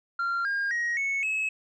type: tone with pitch steps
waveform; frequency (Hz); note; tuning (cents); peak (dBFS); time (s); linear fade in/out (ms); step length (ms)
sine; 1382 / 1615.3 / 1887.9 / 2206 / 2579; F6 / G#6 / A#6 / C#7 / E7; -19 / -49 / +21 / -9 / -39; -23; 0.19-1.49; 5; 260
effects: tanh soft clip ceiling -24 dBFS